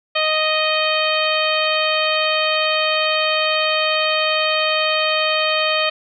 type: harmonic tone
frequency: 622.3 Hz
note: D#5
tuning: in tune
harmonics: 1 / 2 / 3 / 4 / 5 / 6 / 7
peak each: -21 / -23 / -26 / -22 / -23 / -28 / -27 dBFS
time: 0.15-5.9 s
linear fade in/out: 10 ms
effects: none